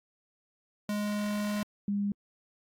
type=tone pair in turn; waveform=square / sine; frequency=207.7 / 202.4 Hz; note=G#3 / G#3; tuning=0 / -44 cents; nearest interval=unison; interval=44 cents; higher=first; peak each=-30 / -27 dBFS; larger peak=second; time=0.89-1.63 / 1.88-2.12 s; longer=first; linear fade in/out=2 ms; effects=AAC 48 kbps